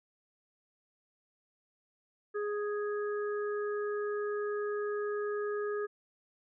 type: harmonic tone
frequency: 415.3 Hz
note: G#4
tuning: in tune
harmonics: 1 / 3 / 4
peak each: -32 / -42 / -44 dBFS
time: 2.34-5.87 s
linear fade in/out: 20 ms
effects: none